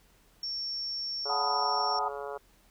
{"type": "tone", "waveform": "sine", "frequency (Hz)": 5470, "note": "F8", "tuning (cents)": -37, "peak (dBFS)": -32, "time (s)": [0.43, 1.99], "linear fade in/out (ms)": 2}
{"type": "harmonic tone", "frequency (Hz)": 141.3, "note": "C#3", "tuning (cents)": 34, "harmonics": [3, 4, 5, 6, 7, 8, 9, 10], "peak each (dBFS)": [-39, -41, -43, -45, -46, -47, -48, -49], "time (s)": [1.25, 2.38], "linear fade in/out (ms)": 10}
{"type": "chord", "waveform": "sine", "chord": "B dominant seventh", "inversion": "second", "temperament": "equal", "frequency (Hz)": [740, 880, 987.8, 1244.5], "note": ["F#5", "A5", "B5", "D#6"], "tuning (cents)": [0, 0, 0, 0], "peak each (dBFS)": -33, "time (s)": [1.29, 2.09], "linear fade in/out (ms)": 10}
{"effects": ["added 41 Hz sine -64 dBFS peak until 2.7 s", "pink hiss -64 dBFS RMS until 2.7 s"]}